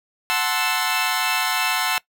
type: chord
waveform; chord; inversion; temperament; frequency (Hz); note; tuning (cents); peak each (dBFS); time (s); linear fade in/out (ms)
15% pulse; F# half-diminished seventh; none; equal; 740 / 880 / 1046.5 / 1318.5; F#5 / A5 / C6 / E6; 0 / 0 / 0 / 0; -19; 0.3-1.98; 0
effects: noise-tail reverb RT60 0.1 s tail -21 dB re dry